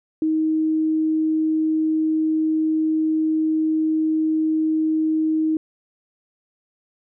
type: tone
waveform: sine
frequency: 314.8 Hz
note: D#4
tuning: 20 cents sharp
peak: -17 dBFS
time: 0.22-5.57 s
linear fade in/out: 2 ms
effects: none